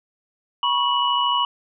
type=tone cluster; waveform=sine; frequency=970 / 1103 / 2940 Hz; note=B5 / C#6 / F#7; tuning=-31 / -9 / -12 cents; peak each=-22 dBFS; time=0.63-1.45 s; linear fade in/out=2 ms; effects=none